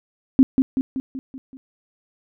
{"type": "tone with echo", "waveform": "sine", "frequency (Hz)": 263.6, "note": "C4", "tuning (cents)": 13, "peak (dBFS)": -7, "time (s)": [0.39, 0.43], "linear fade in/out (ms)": 0, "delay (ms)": 190, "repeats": 6, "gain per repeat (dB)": -5, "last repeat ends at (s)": 1.57, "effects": []}